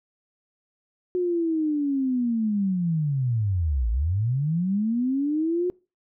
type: linear two-way sweep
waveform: sine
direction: down then up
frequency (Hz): 364.8 to 53 to 364.8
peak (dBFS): -21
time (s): 1.15-5.7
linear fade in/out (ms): 0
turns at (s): 3.9
effects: noise-tail reverb RT60 0.3 s tail -23 dB re dry